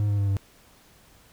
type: tone with pitch steps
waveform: triangle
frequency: 103.83 / 101.93 / 100.06 / 98.23 Hz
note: G#2 / G#2 / G2 / G2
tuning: 0 / -32 / +36 / +4 cents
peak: -19 dBFS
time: 0-0.368 s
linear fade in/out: 0 ms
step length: 92 ms
effects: pink hiss -56 dBFS RMS until 1.32 s